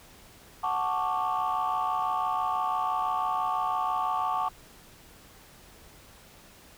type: chord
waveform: sine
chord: D major seventh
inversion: first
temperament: equal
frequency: 740 / 880 / 1108.7 / 1174.7 Hz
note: F#5 / A5 / C#6 / D6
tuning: 0 / 0 / 0 / 0 cents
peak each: -30 dBFS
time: 0.63-4.49 s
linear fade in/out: 10 ms
effects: tanh soft clip ceiling -20 dBFS + pink hiss -53 dBFS RMS until 6.77 s